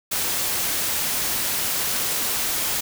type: noise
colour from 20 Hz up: white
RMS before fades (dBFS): -24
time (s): 0.11-2.81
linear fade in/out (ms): 10
effects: none